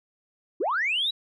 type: linear sweep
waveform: sine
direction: up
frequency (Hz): 278.3 to 3951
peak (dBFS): -22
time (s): 0.6-1.11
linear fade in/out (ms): 10
effects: tanh soft clip ceiling -18 dBFS